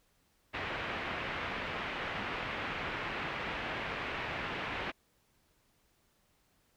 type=low-pass noise; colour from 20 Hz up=white; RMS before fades=-38 dBFS; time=0.53-4.92 s; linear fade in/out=20 ms; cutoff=2600 Hz; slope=24 dB/octave; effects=pink hiss -72 dBFS RMS until 6.76 s